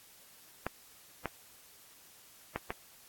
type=clicks; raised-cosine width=0.5 ms; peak=-18 dBFS; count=4; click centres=0.666 / 1.257 / 2.56 / 2.705 s; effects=white hiss -58 dBFS RMS until 3.08 s + AAC 64 kbps